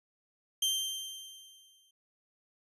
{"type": "tone with exponential decay", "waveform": "sawtooth", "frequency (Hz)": 3145, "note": "G7", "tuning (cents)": 5, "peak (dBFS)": -23, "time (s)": [0.62, 1.91], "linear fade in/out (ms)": 5, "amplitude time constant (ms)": 280, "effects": ["resampled to 32000 Hz"]}